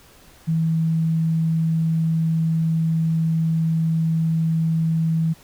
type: tone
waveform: sine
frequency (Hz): 162.1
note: E3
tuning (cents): -29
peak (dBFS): -17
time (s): 0.47-5.34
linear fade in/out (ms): 20
effects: pink hiss -50 dBFS RMS until 5.43 s